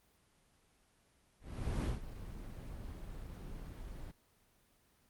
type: noise with ADSR envelope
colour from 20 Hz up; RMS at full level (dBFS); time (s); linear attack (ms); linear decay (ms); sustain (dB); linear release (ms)
brown; -32; 1.4-4.12; 440; 150; -14; 17
effects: pink hiss -71 dBFS RMS until 5.09 s + Opus 24 kbps